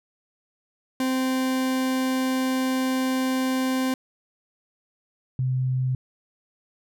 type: tone pair in turn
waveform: 40% pulse / sine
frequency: 260 / 128.95 Hz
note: C4 / C3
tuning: -11 / -25 cents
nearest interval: octave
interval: 1214 cents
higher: first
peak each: -21 / -21 dBFS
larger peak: neither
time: 1-3.94 / 5.39-5.95 s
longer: first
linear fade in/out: 2 ms
effects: none